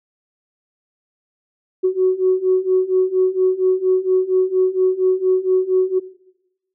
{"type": "beating tone pair", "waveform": "sine", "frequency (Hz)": [370, 374.3], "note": ["F#4", "F#4"], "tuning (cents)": [0, 20], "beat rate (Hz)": 4.3, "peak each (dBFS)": -16, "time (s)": [1.83, 6], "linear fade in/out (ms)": 20, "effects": ["noise-tail reverb RT60 0.9 s tail -17 dB re dry", "tanh soft clip ceiling -6 dBFS"]}